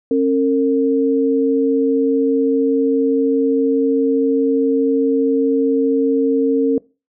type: tone pair together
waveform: sine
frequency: 271.6 / 456.2 Hz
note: C#4 / A#4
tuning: -35 / -37 cents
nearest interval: major sixth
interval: 898 cents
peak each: -15 dBFS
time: 0.11-6.78 s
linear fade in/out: 2 ms
effects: noise-tail reverb RT60 0.3 s tail -22 dB re dry